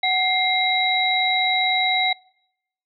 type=tone cluster; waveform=sine; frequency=745 / 2110 / 3874 Hz; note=F#5 / C7 / B7; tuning=+12 / +14 / -34 cents; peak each=-22 dBFS; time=0.03-2.13 s; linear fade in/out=5 ms; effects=noise-tail reverb RT60 0.8 s tail -25 dB re dry